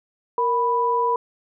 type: tone pair together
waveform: sine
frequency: 466.2 / 987.2 Hz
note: A#4 / B5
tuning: 0 / -1 cents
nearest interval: octave + minor second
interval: 1299 cents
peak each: -23 / -19 dBFS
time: 0.38-1.16 s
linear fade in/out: 2 ms
effects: none

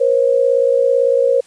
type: tone pair together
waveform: sine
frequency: 481.1 / 539 Hz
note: B4 / C#5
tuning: -45 / -49 cents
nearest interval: major second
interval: 196 cents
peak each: -14 / -13 dBFS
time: 0-1.41 s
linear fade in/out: 10 ms
effects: white hiss -49 dBFS RMS until 1.46 s + resampled to 22050 Hz

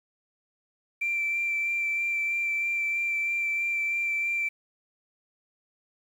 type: tone with vibrato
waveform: sine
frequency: 2349 Hz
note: D7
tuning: in tune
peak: -24 dBFS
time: 1.01-4.49 s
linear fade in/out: 10 ms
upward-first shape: sine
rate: 3.1 Hz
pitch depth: 13 cents each way
effects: tanh soft clip ceiling -21 dBFS + 9-bit

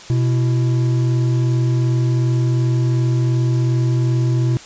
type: tone pair together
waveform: triangle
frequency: 125.1 / 332.6 Hz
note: B2 / E4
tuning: +23 / +16 cents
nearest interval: octave + perfect fourth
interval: 1693 cents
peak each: -12 / -23 dBFS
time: 0.1-4.57 s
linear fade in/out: 0 ms
effects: white hiss -38 dBFS RMS until 4.65 s + resampled to 16000 Hz

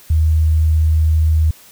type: tone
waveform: sine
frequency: 78.8 Hz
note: D#2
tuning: 23 cents sharp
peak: -10 dBFS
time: 0.1-1.51 s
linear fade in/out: 5 ms
effects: white hiss -44 dBFS RMS until 1.71 s

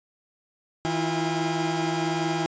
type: tone cluster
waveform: 40% pulse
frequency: 160.8 / 326.4 / 347.6 / 813 Hz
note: E3 / E4 / F4 / G#5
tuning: -43 / -17 / -8 / -37 cents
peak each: -29 dBFS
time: 0.85-2.46 s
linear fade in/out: 0 ms
effects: resampled to 16000 Hz

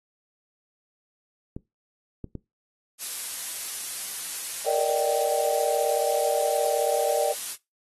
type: clicks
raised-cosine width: 3 ms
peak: -21 dBFS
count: 3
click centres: 1.565 / 2.243 / 2.353 s
type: noise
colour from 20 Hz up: blue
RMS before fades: -31 dBFS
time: 2.98-7.57 s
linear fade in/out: 50 ms
type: chord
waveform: sine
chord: Eb major seventh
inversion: second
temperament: just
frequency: 466.7 / 583.4 / 622.3 / 777.8 Hz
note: Bb4 / D5 / Eb5 / G5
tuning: +2 / -12 / 0 / -14 cents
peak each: -28 / -26 / -30 / -30 dBFS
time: 4.66-7.33 s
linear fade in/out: 10 ms
effects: noise-tail reverb RT60 0.2 s tail -20 dB re dry + AAC 32 kbps

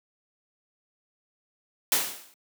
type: noise with exponential decay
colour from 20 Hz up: white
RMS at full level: -20 dBFS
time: 1.92-2.34 s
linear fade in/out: 1 ms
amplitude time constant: 91 ms
effects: high-pass 200 Hz 12 dB/octave

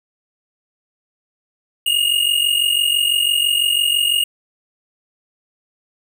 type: tone pair together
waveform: square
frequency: 2830 / 2876 Hz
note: F7 / F#7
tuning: +22 / -50 cents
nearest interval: unison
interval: 28 cents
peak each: -18 dBFS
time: 1.86-4.24 s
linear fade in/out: 5 ms
effects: none

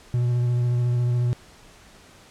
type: tone with vibrato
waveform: triangle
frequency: 121.7 Hz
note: B2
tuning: 25 cents flat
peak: -17 dBFS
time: 0.14-1.33 s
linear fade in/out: 0 ms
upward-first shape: square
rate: 14 Hz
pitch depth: 13 cents each way
effects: pink hiss -50 dBFS RMS until 2.3 s + low-pass 9000 Hz 12 dB/octave

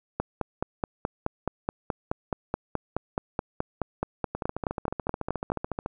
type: two click trains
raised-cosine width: 1 ms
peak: -12 / -16 dBFS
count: 26 / 22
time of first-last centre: 0.2-5.519 / 4.35-5.861 s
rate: 4.7 / 13.9 Hz
effects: none

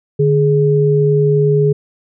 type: tone pair together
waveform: sine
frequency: 148.6 / 417.8 Hz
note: D3 / G#4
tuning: +21 / +10 cents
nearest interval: octave + tritone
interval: 1789 cents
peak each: -12 dBFS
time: 0.19-1.73 s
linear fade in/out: 10 ms
effects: none

